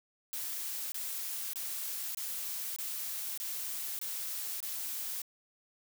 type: noise bursts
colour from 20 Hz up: blue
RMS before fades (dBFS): -38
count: 8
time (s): 0.33-5.218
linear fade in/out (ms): 0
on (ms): 590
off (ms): 24
effects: none